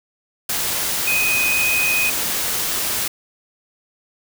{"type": "tone in noise", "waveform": "sine", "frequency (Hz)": 2501, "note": "D#7", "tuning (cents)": 8, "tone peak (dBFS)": -17, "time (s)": [1.07, 2.1], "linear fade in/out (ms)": 5, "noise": "white", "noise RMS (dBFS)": -22, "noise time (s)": [0.49, 3.08], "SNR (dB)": 2, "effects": []}